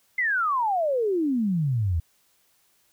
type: exponential sweep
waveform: sine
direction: down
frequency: 2093 to 77.78 Hz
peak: -21 dBFS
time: 0.18-2 s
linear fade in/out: 5 ms
effects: white hiss -65 dBFS RMS until 2.92 s